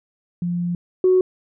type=tone pair in turn; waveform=sine; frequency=174.61 / 370 Hz; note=F3 / F#4; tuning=0 / 0 cents; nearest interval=octave + minor second; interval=1300 cents; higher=second; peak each=-20 / -11 dBFS; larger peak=second; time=0.42-0.75 / 1.04-1.21 s; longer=first; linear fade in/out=2 ms; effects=tanh soft clip ceiling -7 dBFS